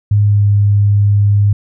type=tone with pitch glide; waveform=sine; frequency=103.4 to 102.09 Hz; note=G#2 to G#2; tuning=-7 to -29 cents; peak=-7 dBFS; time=0.11-1.53 s; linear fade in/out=5 ms; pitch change=-22 cents; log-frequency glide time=0.24-0.45 s; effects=none